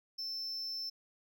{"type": "tone", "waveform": "triangle", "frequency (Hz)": 5320, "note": "E8", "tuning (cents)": 15, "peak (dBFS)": -36, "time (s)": [0.18, 0.9], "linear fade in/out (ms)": 10, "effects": []}